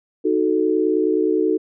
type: chord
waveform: sine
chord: D# diminished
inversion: none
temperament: equal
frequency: 311.1 / 370 / 440 Hz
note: D#4 / F#4 / A4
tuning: 0 / 0 / 0 cents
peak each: -20 dBFS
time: 0.24-1.58 s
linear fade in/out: 20 ms
effects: none